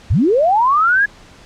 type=linear sweep; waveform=sine; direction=up; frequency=58.9 to 1700 Hz; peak=-10 dBFS; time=0.1-1.06 s; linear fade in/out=10 ms; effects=pink hiss -43 dBFS RMS until 1.45 s + low-pass 6000 Hz 12 dB/octave